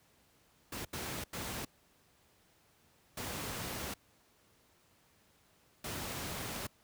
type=noise bursts at uneven times; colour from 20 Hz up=pink; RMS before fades=-40 dBFS; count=5; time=0.72-0.85 / 0.93-1.24 / 1.33-1.65 / 3.17-3.94 / 5.84-6.67 s; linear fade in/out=5 ms; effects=pink hiss -68 dBFS RMS until 6.83 s + high-pass 60 Hz 12 dB/octave